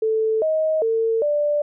sine tone with pitch steps, 440.3 / 629 / 450.9 / 589 Hz, A4 / D#5 / A4 / D5, +1 / +19 / +42 / +5 cents, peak -17 dBFS, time 0.02-1.62 s, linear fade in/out 5 ms, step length 400 ms, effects none

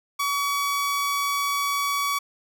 sawtooth tone, 1134 Hz, C#6, 39 cents sharp, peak -19 dBFS, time 0.19-2.19 s, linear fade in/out 10 ms, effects none

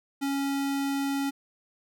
square tone, 277.2 Hz, C#4, in tune, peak -27 dBFS, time 0.21-1.31 s, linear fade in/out 20 ms, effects none

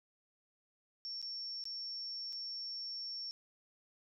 sine tone with dropouts, 5460 Hz, F8, 40 cents flat, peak -40 dBFS, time 1.05-3.31 s, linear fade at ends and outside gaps 0 ms, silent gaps 1.216-1.226 / 1.639-1.654 / 2.325-2.33 s, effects none

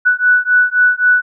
sine beating tone pair, 1480 / 1483.8 Hz, F#6 / F#6, 0 / +4 cents, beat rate 3.8 Hz, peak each -12 dBFS, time 0.05-1.22 s, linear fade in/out 20 ms, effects none

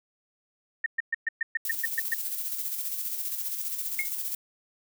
sine tone bursts, 1826 Hz, A#6, 36 cents flat, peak -23 dBFS, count 10, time 0.84-2.14 s, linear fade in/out 5 ms, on 22 ms, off 120 ms
violet noise with tremolo, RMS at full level -31 dBFS, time 1.65-4.35 s, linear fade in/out 2 ms, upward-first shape square, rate 15 Hz, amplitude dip 40%
sine tone with exponential decay, 2156 Hz, C#7, 49 cents flat, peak -22 dBFS, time 3.99-4.11 s, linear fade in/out 1 ms, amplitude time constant 26 ms
effects none

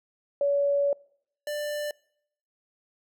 sine / square tone pair in turn, 567 / 591.9 Hz, C#5 / D5, +39 / +13 cents, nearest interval minor second, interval 74 cents, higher second, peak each -21 / -30 dBFS, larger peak first, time 0.41-0.93 / 1.47-1.91 s, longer first, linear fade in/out 2 ms, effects noise-tail reverb RT60 0.7 s tail -25 dB re dry

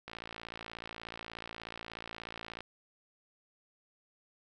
click train, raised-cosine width 0.3 ms, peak -26 dBFS, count 144, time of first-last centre 0.08-2.607 s, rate 56.6 Hz, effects none

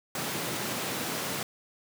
pink high-pass noise, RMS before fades -33 dBFS, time 0.15-1.43 s, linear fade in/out 2 ms, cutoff 140 Hz, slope 24 dB/octave, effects none

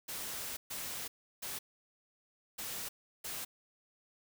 white noise bursts at uneven times, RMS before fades -41 dBFS, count 5, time 0.08-0.57 / 0.7-1.08 / 1.42-1.59 / 2.58-2.89 / 3.24-3.45 s, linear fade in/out 10 ms, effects none

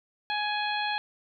harmonic tone, 836 Hz, G#5, 11 cents sharp, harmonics 1 / 2 / 3 / 4 / 5, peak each -30 / -33 / -35 / -36 / -37 dBFS, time 0.3-0.98 s, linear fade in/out 0 ms, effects none

